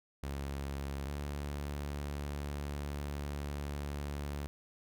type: tone pair in turn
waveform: sawtooth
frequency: 69.7 / 72.03 Hz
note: C#2 / D2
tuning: +10 / -33 cents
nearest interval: minor second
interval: 57 cents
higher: second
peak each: -33 / -33 dBFS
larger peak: neither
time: 0.23-1.05 / 1.05-4.47 s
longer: second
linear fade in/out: 0 ms
effects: none